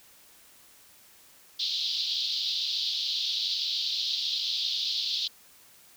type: band-pass noise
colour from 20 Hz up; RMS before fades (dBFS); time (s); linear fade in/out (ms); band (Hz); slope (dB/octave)
pink; -30; 1.59-5.28; 10; 3400 to 4700; 48
effects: white hiss -56 dBFS RMS until 5.96 s